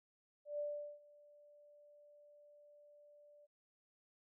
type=tone with ADSR envelope; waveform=sine; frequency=587.3 Hz; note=D5; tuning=in tune; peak=-37 dBFS; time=0.45-3.47 s; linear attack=140 ms; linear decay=400 ms; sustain=-24 dB; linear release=28 ms; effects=none